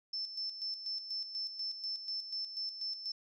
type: tone with tremolo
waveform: sine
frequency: 5300 Hz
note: E8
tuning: 9 cents sharp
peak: -35 dBFS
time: 0.13-3.12 s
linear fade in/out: 5 ms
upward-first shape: square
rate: 4.1 Hz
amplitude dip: 60%
effects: none